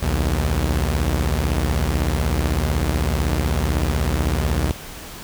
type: beating tone pair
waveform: sawtooth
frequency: 61.74 / 77.74 Hz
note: B1 / D#2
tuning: 0 / -1 cents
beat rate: 16 Hz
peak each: -17 dBFS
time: 0.02-4.72 s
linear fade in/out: 10 ms
effects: pink hiss -36 dBFS RMS until 5.23 s